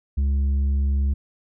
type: tone with tanh clipping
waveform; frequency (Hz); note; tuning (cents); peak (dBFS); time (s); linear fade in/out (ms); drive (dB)
sine; 69.3; C#2; 0; -19; 0.17-1.14; 10; 5
effects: none